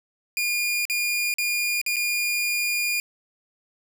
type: tone with dropouts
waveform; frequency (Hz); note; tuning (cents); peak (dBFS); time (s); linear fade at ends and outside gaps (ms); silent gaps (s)
sawtooth; 2424; D#7; -46; -19; 0.37-3; 1; 0.853-0.898 / 1.34-1.384 / 1.815-1.863 / 1.96-1.966
effects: none